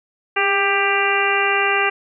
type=harmonic tone with a mistuned harmonic; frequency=395.5 Hz; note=G4; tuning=15 cents sharp; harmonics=1 / 2 / 3 / 4 / 5 / 6 / 7; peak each=-23 / -23 / -23 / -23 / -23 / -23 / -23 dBFS; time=0.36-1.9 s; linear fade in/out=10 ms; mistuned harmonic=1; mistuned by=+30 cents; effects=none